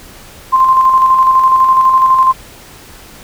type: tone with tremolo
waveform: sine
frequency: 1046.5 Hz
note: C6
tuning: in tune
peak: -4 dBFS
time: 0.52-2.33 s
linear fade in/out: 20 ms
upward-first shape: square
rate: 12 Hz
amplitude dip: 35%
effects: pink hiss -36 dBFS RMS until 3.23 s